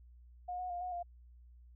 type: tone with pitch steps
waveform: sine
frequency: 718 / 729 / 704 / 727 / 699 Hz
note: F5 / F#5 / F5 / F#5 / F5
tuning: +48 / -26 / +14 / -31 / +1 cents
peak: -37 dBFS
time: 0.48-1.03 s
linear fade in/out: 10 ms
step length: 110 ms
effects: added 60 Hz sine -55 dBFS peak until 1.75 s